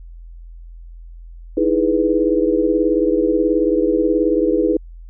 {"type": "chord", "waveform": "sine", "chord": "E major seventh", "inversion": "third", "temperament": "equal", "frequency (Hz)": [311.1, 329.6, 415.3, 493.9], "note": ["D#4", "E4", "G#4", "B4"], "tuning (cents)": [0, 0, 0, 0], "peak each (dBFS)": -19, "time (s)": [1.57, 4.77], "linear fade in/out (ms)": 5, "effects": ["added 42 Hz sine -34 dBFS peak until 5.09 s"]}